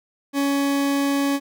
40% pulse tone, 279.7 Hz, C#4, 16 cents sharp, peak -18 dBFS, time 0.33-1.4 s, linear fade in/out 50 ms, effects none

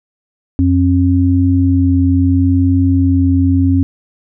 sine tone pair together, 90.16 / 269.7 Hz, F#2 / C#4, -44 / -47 cents, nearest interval octave + perfect fifth, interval 1897 cents, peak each -11 dBFS, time 0.59-3.83 s, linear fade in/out 0 ms, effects none

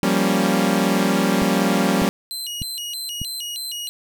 sawtooth chord, G half-diminished seventh, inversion third, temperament equal, 174.61 / 196 / 233.1 / 277.2 Hz, F3 / G3 / Bb3 / Db4, 0 / 0 / 0 / 0 cents, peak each -20 / -16 / -19 / -19 dBFS, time 0.03-2.09 s, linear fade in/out 0 ms
click train, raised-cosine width 5 ms, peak -16 dBFS, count 4, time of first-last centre 1.42-3.216 s, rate 1.67 Hz
sawtooth tone with vibrato, 3435 Hz, A7, 42 cents flat, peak -24 dBFS, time 2.31-3.89 s, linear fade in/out 0 ms, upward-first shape square, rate 3.2 Hz, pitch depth 300 cents each way
effects none

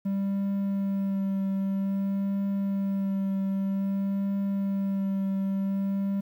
triangle tone with vibrato, 196 Hz, G3, in tune, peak -23 dBFS, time 0.05-6.21 s, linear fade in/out 10 ms, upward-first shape triangle, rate 0.52 Hz, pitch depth 19 cents each way, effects 10-bit

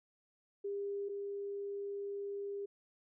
sine tone pair in turn, 401.7 / 401.7 Hz, G4 / G4, +42 / +42 cents, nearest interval unison, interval 0 cents, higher neither, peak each -36 / -38 dBFS, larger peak first, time 0.64-1.09 / 1.09-2.66 s, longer second, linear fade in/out 10 ms, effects none

